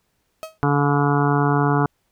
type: tone with exponential decay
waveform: 35% pulse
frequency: 637 Hz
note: D#5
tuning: 41 cents sharp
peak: -24 dBFS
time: 0.43-0.58 s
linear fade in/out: 0 ms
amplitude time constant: 32 ms
type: harmonic tone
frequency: 143.6 Hz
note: D3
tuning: 39 cents flat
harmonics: 1 / 2 / 3 / 5 / 6 / 7 / 8 / 9 / 10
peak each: -19 / -22 / -24 / -26 / -27 / -27 / -28 / -29 / -29 dBFS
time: 0.63-1.86 s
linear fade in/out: 0 ms
effects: pink hiss -69 dBFS RMS until 2.11 s